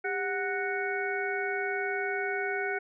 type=harmonic tone with a mistuned harmonic; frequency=370 Hz; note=F#4; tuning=in tune; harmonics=1 / 2 / 4 / 5 / 6; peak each=-33 / -36 / -33 / -42 / -36 dBFS; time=0.04-2.79 s; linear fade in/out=10 ms; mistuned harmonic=1; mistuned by=+130 cents; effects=none